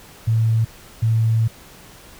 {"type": "tone pair in turn", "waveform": "sine", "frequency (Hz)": [112.6, 112.6], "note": ["A2", "A2"], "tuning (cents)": [40, 40], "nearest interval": "unison", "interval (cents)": 0, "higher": "neither", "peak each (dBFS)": -14, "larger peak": "neither", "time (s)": [[0.27, 0.65], [1.02, 1.48]], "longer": "second", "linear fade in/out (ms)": 10, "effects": ["pink hiss -44 dBFS RMS until 2.19 s"]}